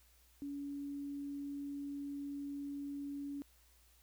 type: tone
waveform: sine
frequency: 283.4 Hz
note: C#4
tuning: 38 cents sharp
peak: -40 dBFS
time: 0.42-3.42 s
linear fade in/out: 0 ms
effects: added 60 Hz sine -67 dBFS peak until 4.02 s + white hiss -69 dBFS RMS until 4.02 s